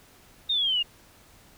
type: exponential sweep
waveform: sine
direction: down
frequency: 3736 to 2794 Hz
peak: -22 dBFS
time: 0.49-0.83 s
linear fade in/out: 10 ms
effects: pink hiss -55 dBFS RMS until 1.57 s